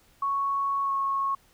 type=tone with pitch glide; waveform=sine; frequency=1108.7 to 1096.6 Hz; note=C#6 to C#6; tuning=0 to -19 cents; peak=-24 dBFS; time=0.22-1.35 s; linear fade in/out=5 ms; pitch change=-19 cents; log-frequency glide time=0.83-0.92 s; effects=pink hiss -61 dBFS RMS until 1.53 s